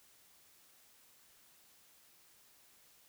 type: silence
effects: white hiss -65 dBFS RMS until 3.08 s